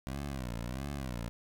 15% pulse tone with vibrato, 64 Hz, C2, 38 cents flat, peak -30 dBFS, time 0.07-1.29 s, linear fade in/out 0 ms, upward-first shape sine, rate 1.5 Hz, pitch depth 190 cents each way, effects none

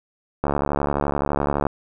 click train, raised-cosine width 1 ms, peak -7 dBFS, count 89, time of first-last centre 0.44-1.667 s, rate 71.7 Hz, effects none

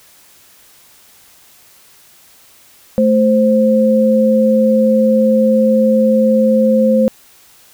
sine tone pair together, 219.1 / 523.3 Hz, A3 / C5, -7 / 0 cents, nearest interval octave + minor third, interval 1507 cents, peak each -11 dBFS, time 2.98-7.08 s, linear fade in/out 0 ms, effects white hiss -46 dBFS RMS until 7.73 s

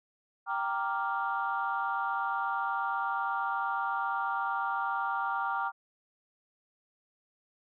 sine chord, G minor seventh, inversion none, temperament equal, 784 / 932.3 / 1174.7 / 1396.9 Hz, G5 / Bb5 / D6 / F6, 0 / 0 / 0 / 0 cents, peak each -34 dBFS, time 0.46-5.72 s, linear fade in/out 50 ms, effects tanh soft clip ceiling -20 dBFS

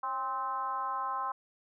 sine tone with frequency modulation, 1046.5 Hz, C6, in tune, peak -31 dBFS, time 0.03-1.32 s, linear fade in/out 5 ms, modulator 248 Hz, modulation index 0.98, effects none

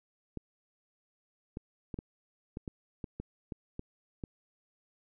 clicks, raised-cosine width 3 ms, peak -25 dBFS, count 11, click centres 0.373 / 1.571 / 1.942 / 1.989 / 2.571 / 2.678 / 3.042 / 3.2 / 3.522 / 3.794 / 4.238 s, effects none

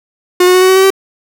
45% pulse tone with pitch steps, 360.5 / 364.7 / 368.9 / 373.2 / 377.5 / 381.9 / 386.4 Hz, F#4 / F#4 / F#4 / F#4 / F#4 / G4 / G4, -45 / -25 / -5 / +15 / +35 / -45 / -25 cents, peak -5 dBFS, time 0.4-0.904 s, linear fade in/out 5 ms, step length 72 ms, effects none

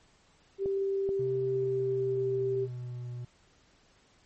sine tone, 391.4 Hz, G4, 3 cents flat, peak -27 dBFS, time 0.58-2.68 s, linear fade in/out 50 ms
clicks, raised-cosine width 2 ms, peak -25 dBFS, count 2, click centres 0.659 / 1.091 s
triangle tone with pitch glide, 130 to 122 Hz, C3 to B2, -11 to -21 cents, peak -34 dBFS, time 1.19-3.25 s, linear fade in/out 5 ms, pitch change -110 cents, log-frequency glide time 1.42-3.11 s
effects pink hiss -64 dBFS RMS until 4.25 s + MP3 32 kbps

